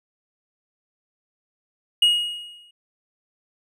triangle tone with exponential decay, 2881 Hz, F#7, 47 cents flat, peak -10 dBFS, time 2.02-2.71 s, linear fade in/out 5 ms, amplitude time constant 150 ms, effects none

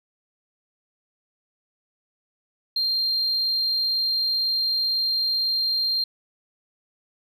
sine tone, 4186 Hz, C8, in tune, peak -19 dBFS, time 2.76-6.04 s, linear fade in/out 5 ms, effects tanh soft clip ceiling -18 dBFS

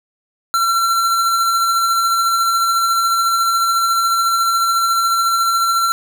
square tone with tremolo, 1357 Hz, E6, 50 cents sharp, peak -13 dBFS, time 0.54-5.92 s, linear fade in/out 0 ms, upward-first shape sine, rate 14 Hz, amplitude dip 25%, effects 9-bit

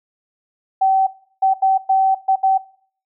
sine tone bursts at uneven times, 768 Hz, G5, 36 cents flat, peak -11 dBFS, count 6, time 0.81-1.07 / 1.42-1.54 / 1.62-1.78 / 1.89-2.15 / 2.28-2.36 / 2.43-2.58 s, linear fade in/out 10 ms, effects noise-tail reverb RT60 0.5 s tail -19 dB re dry

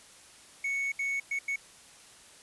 triangle tone bursts at uneven times, 2217 Hz, C#7, in tune, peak -27 dBFS, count 4, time 0.64-0.92 / 0.99-1.2 / 1.31-1.39 / 1.48-1.56 s, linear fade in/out 5 ms, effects white hiss -54 dBFS RMS until 2.42 s + resampled to 24000 Hz

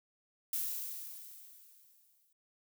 violet noise with exponential decay, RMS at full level -34 dBFS, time 0.53-2.33 s, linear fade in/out 2 ms, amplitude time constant 390 ms, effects none

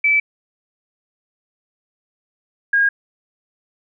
sine tone pair in turn, 2311 / 1628.6 Hz, D7 / G#6, -28 / -34 cents, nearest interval tritone, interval 606 cents, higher first, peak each -12 dBFS, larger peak neither, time 0.04-0.2 / 2.73-2.89 s, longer neither, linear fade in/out 5 ms, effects none

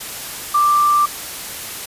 sine tone in noise, 1179 Hz, D6, 6 cents sharp, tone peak -11 dBFS, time 0.54-1.06 s, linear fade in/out 10 ms, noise white, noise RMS -29 dBFS, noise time 0-1.86 s, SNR +15 dB, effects resampled to 32000 Hz

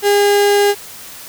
35% pulse tone, 406.8 Hz, G#4, 36 cents flat, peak -8 dBFS, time 0.02-0.75 s, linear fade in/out 50 ms, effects white hiss -34 dBFS RMS until 1.28 s

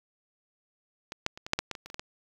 clicks, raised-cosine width 0.2 ms, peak -20 / -10 / -26 / -21 / -6 / -10 / -16 / -23 / -26 / -27 / -21 / -18 dBFS, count 12, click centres 1.121 / 1.264 / 1.375 / 1.465 / 1.534 / 1.59 / 1.713 / 1.752 / 1.86 / 1.901 / 1.944 / 1.995 s, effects 8-bit

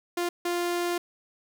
sawtooth tone bursts at uneven times, 349.2 Hz, F4, in tune, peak -22 dBFS, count 2, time 0.17-0.29 / 0.45-0.98 s, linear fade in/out 5 ms, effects none

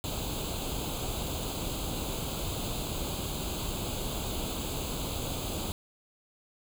pink noise with comb filter, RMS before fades -34 dBFS, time 0.04-5.72 s, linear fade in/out 0 ms, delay 0.27 ms, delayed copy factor +0.85, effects none

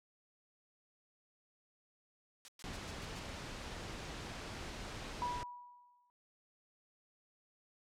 blue noise bursts, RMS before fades -46 dBFS, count 6, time 2.45-3.192 s, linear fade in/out 0 ms, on 32 ms, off 110 ms
pink noise, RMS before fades -45 dBFS, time 2.64-5.43 s, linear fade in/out 0 ms
sine tone with exponential decay, 975 Hz, B5, 23 cents flat, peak -33 dBFS, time 5.22-6.1 s, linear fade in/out 0 ms, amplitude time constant 190 ms
effects low-pass 6000 Hz 12 dB/octave

